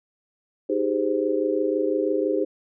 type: chord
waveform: sine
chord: Ab major seventh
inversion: second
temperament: just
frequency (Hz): 311.5 / 389.3 / 415.3 / 519.1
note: Eb4 / G4 / Ab4 / C5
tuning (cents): +2 / -12 / 0 / -14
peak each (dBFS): -26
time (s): 0.69-2.45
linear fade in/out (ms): 10
effects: none